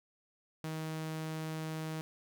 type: tone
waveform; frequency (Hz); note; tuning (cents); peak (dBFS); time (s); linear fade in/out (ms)
sawtooth; 158.2; D#3; +29; -33; 0.64-2.01; 0
effects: none